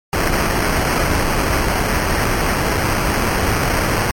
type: noise with sample-and-hold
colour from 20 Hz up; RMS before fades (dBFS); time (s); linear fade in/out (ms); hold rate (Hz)
pink; -17; 0.13-4.11; 0; 3675
effects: MP3 64 kbps

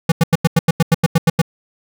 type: tone bursts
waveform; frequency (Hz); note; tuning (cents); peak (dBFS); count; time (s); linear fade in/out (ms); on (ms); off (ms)
square; 164.81; E3; 0; -9; 12; 0.09-1.417; 5; 29; 89
effects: none

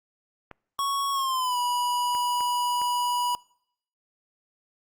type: clicks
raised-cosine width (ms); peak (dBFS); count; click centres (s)
0.5; -25; 4; 0.513 / 2.15 / 2.407 / 2.816
type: tone with pitch glide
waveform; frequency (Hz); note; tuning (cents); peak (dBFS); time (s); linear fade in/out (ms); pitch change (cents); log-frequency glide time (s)
square; 1108.7 to 976.4; C#6 to B5; 0 to -20; -25; 0.79-3.35; 0; -220; 1.12-1.58
effects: noise-tail reverb RT60 0.7 s tail -24 dB re dry + Opus 48 kbps

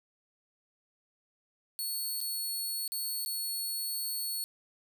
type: tone with dropouts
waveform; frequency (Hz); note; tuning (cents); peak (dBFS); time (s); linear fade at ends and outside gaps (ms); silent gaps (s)
10% pulse; 4399; C#8; -14; -26; 1.79-4.44; 0; 2.205-2.212 / 2.878-2.92 / 3.25-3.26
effects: none

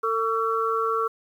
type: tone cluster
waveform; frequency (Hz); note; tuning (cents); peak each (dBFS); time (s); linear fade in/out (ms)
sine; 450.1 / 1132 / 1344; A4 / C#6 / E6; +39 / +36 / +33; -26; 0.03-1.08; 10
effects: 9-bit

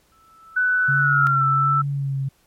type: tone with exponential growth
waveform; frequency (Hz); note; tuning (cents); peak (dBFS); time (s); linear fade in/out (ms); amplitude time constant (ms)
sine; 1318.5; E6; 0; -16; 0.12-1.27; 0; 250
type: tone with pitch glide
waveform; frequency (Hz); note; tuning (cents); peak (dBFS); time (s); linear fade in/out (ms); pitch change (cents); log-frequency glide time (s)
sine; 1495 to 1324.2; F#6 to E6; +17 to +7; -16; 0.56-1.82; 10; -210; 0.98-1.46
type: tone with vibrato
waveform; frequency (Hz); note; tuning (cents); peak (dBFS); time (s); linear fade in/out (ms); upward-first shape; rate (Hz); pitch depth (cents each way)
sine; 138.59; C#3; 0; -21; 0.88-2.29; 10; sine; 1.3; 34
effects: pink hiss -61 dBFS RMS until 2.46 s + MP3 64 kbps

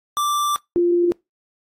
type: tone pair in turn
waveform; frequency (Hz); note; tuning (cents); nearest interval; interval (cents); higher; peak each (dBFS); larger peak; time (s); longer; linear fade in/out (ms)
square / sine; 1174.7 / 348.2; D6 / F4; 0 / -5; octave + major sixth; 2105; first; -19 / -14; second; 0.17-0.56 / 0.76-1.12; first; 0
effects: noise-tail reverb RT60 0.2 s tail -25 dB re dry + AAC 48 kbps

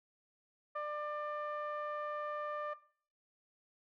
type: tone with low-pass filter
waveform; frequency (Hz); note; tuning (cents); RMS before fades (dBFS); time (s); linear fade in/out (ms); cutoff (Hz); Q
sawtooth; 596; D5; +25; -39; 0.75-2.74; 10; 1400; 6.1
effects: noise-tail reverb RT60 0.5 s tail -18 dB re dry

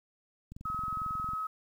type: click train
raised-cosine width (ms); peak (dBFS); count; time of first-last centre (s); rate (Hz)
5; -32; 19; 0.52-1.334; 22.1
type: tone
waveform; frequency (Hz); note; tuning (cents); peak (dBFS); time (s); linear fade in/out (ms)
sine; 1279; D#6; +47; -32; 0.65-1.47; 5
effects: 10-bit

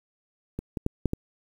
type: clicks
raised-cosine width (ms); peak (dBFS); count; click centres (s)
3; -18 / -17 / -11 / -10 / -14; 5; 0.59 / 0.772 / 0.864 / 1.057 / 1.134
effects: 8-bit

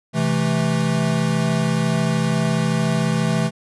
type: chord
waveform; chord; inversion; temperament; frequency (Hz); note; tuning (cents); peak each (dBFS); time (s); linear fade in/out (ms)
square; A minor; first; equal with one note detuned; 130.81 / 164.81 / 217.3; C3 / E3 / A3; 0 / 0 / -21; -24 / -21 / -23; 0.13-3.51; 50
effects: resampled to 24000 Hz

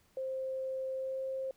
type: tone with pitch glide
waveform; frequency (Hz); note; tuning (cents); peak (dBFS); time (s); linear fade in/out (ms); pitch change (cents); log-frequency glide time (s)
sine; 526 to 529.7; C5 to C5; +9 to +21; -34; 0.17-1.51; 2; +12; 0.94-1.22
effects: pink hiss -69 dBFS RMS until 1.56 s

